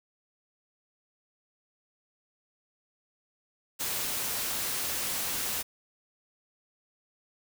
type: noise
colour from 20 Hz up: white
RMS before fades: -32 dBFS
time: 3.79-5.63 s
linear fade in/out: 20 ms
effects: none